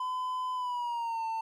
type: tone with pitch glide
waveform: triangle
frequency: 1013 to 897.3 Hz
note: B5 to A5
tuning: +44 to +34 cents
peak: -29 dBFS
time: 0-1.41 s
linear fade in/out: 5 ms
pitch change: -210 cents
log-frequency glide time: 0.54-1.24 s
effects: none